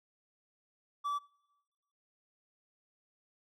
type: tone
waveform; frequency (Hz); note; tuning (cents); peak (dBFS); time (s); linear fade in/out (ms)
triangle; 1155; D6; -29; -30; 1.04-1.19; 20
effects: noise-tail reverb RT60 1.0 s tail -24 dB re dry